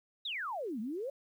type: exponential two-way sweep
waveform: sine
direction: down then up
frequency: 3953 to 205 to 578 Hz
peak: -35 dBFS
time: 0.25-1.1 s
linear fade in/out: 5 ms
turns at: 0.8 s
effects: 11-bit